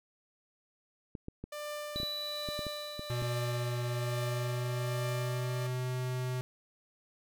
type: clicks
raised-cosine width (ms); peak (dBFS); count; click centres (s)
3; -27; 11; 1.152 / 1.284 / 1.44 / 1.96 / 2.001 / 2.032 / 2.488 / 2.592 / 2.667 / 2.994 / 3.222
type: tone with tremolo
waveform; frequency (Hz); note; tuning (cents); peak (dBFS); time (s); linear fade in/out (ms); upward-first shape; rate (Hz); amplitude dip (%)
sawtooth; 594; D5; +20; -33; 1.52-5.67; 5; triangle; 1.2; 55
type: tone with exponential decay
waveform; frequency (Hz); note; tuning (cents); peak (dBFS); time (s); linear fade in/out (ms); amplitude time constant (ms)
triangle; 3951; B7; 0; -32; 1.96-5.78; 0; 830
type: tone with pitch glide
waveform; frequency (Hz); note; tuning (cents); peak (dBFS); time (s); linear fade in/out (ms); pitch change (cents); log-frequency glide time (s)
square; 122.1 to 126.84; B2 to B2; -19 to +47; -33; 3.1-6.41; 0; +66; 3.85-5.91
effects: none